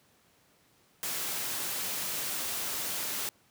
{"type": "noise", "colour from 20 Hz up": "white", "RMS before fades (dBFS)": -34, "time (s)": [1.03, 3.29], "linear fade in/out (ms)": 0, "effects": ["pink hiss -65 dBFS RMS until 3.5 s", "high-pass 100 Hz 12 dB/octave"]}